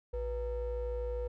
triangle ring-modulated tone, 216.8 Hz, A3, 25 cents flat, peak -28 dBFS, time 0.13-1.28 s, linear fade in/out 10 ms, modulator 273 Hz, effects none

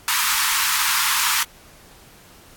pink high-pass noise, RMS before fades -20 dBFS, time 0.08-1.43 s, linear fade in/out 0 ms, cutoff 910 Hz, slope 96 dB/octave, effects pink hiss -48 dBFS RMS until 2.56 s + AAC 64 kbps

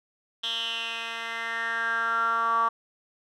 10% pulse tone with band-pass filter sweep, 229.1 Hz, A#3, 30 cents flat, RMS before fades -28 dBFS, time 0.43-2.69 s, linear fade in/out 10 ms, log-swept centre 3300 to 1100 Hz, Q 7, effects none

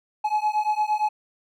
triangle beating tone pair, 845 / 853.7 Hz, G#5 / G#5, +30 / +47 cents, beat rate 8.7 Hz, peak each -22 / -22 dBFS, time 0.24-1.09 s, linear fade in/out 10 ms, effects none

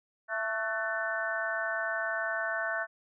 harmonic tone with a mistuned harmonic, 222.1 Hz, A3, 16 cents sharp, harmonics 3 / 4 / 5 / 6 / 7 / 8, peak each -35 / -44 / -40 / -43 / -33 / -36 dBFS, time 0.28-2.87 s, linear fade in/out 50 ms, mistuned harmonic 7, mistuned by -55 cents, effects none

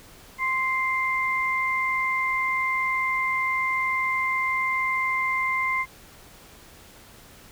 sine tone pair together, 1046.5 / 2093 Hz, C6 / C7, 0 / 0 cents, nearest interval octave, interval 1200 cents, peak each -26 / -24 dBFS, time 0.38-5.86 s, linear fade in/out 50 ms, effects pink hiss -49 dBFS RMS until 7.51 s

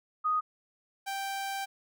sine / sawtooth tone pair in turn, 1244.5 / 784 Hz, D#6 / G5, 0 / 0 cents, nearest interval minor sixth, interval 800 cents, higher first, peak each -25 / -29 dBFS, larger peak first, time 0.24-0.41 / 1.06-1.66 s, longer second, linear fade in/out 20 ms, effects none

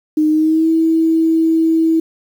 sine tone with pitch glide, 307.7 to 324.3 Hz, D#4 to E4, -19 to -28 cents, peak -10 dBFS, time 0.17-2 s, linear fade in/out 5 ms, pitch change +91 cents, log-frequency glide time 0.29-0.69 s, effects 7-bit

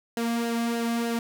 sawtooth tone with flanger, 233.1 Hz, A#3, in tune, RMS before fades -27 dBFS, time 0.17-1.19 s, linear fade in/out 2 ms, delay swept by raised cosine 0.85 to 2.25 ms, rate 3.3 Hz, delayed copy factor -0.55, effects none

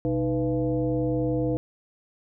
sine tone with frequency modulation, 311.1 Hz, D#4, in tune, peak -22 dBFS, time 0.05-1.57 s, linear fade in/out 0 ms, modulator 184 Hz, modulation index 1.3, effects none

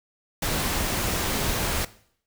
pink noise, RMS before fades -26 dBFS, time 0.42-1.85 s, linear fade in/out 5 ms, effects noise-tail reverb RT60 0.6 s tail -18 dB re dry

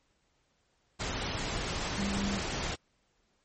sine tone in noise, 199.4 Hz, G3, 30 cents sharp, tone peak -31 dBFS, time 1.97-2.39 s, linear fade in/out 20 ms, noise pink, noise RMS -34 dBFS, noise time 0.99-2.76 s, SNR 0 dB, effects pink hiss -73 dBFS RMS until 3.44 s + MP3 32 kbps

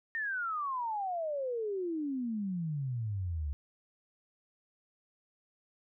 sine exponential sweep, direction down, 1846 to 69.3 Hz, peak -32 dBFS, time 0.15-3.53 s, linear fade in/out 0 ms, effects none

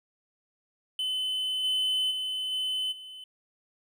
triangle tone with level steps, 3034 Hz, F#7, 43 cents sharp, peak -26 / -23 / -28 / -26 / -40 dBFS, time 0.99-3.24 s, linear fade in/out 2 ms, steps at 1.63 / 2.1 / 2.51 / 2.91 s, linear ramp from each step 20 ms, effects none

